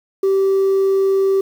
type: tone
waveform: sine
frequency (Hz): 388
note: G4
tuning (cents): -18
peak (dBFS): -10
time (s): 0.23-1.41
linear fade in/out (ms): 5
effects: tanh soft clip ceiling -11 dBFS + 7-bit